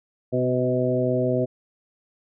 harmonic tone with a mistuned harmonic, 126.4 Hz, B2, 41 cents sharp, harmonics 1 / 2 / 3 / 4 / 5, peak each -26 / -26 / -26 / -26 / -26 dBFS, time 0.32-1.46 s, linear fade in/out 20 ms, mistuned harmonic 3, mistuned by -18 cents, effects none

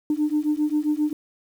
sine beating tone pair, 297.3 / 304.8 Hz, D4 / D#4, +21 / -36 cents, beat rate 7.5 Hz, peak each -22 dBFS, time 0.1-1.13 s, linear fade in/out 2 ms, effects tanh soft clip ceiling -14 dBFS + 8-bit

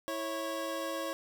25% pulse tone pair together, 328.4 / 550 Hz, E4 / C#5, -6 / -14 cents, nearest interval major sixth, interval 892 cents, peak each -35 / -32 dBFS, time 0.08-1.13 s, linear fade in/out 0 ms, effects none

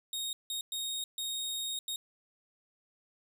sawtooth tone bursts at uneven times, 3729 Hz, A#7, in tune, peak -31 dBFS, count 5, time 0.13-0.33 / 0.5-0.61 / 0.72-1.04 / 1.18-1.79 / 1.88-1.96 s, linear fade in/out 2 ms, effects none

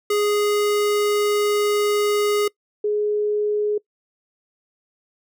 square / sine tone pair in turn, 414.6 / 418.7 Hz, G#4 / G#4, -3 / +14 cents, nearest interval unison, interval 17 cents, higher second, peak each -18 / -18 dBFS, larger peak neither, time 0.1-2.48 / 2.84-3.78 s, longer first, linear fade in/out 5 ms, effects noise-tail reverb RT60 0.1 s tail -23 dB re dry

